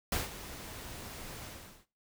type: noise with ADSR envelope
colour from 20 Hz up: pink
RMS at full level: -31 dBFS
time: 0.12-1.86 s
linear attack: 3 ms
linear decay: 160 ms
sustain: -14 dB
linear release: 420 ms
effects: noise-tail reverb RT60 0.3 s tail -18 dB re dry